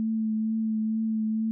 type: tone with vibrato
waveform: sine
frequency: 220 Hz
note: A3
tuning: in tune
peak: -24 dBFS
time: 0-1.51 s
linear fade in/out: 0 ms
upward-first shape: triangle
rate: 2.2 Hz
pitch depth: 21 cents each way
effects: none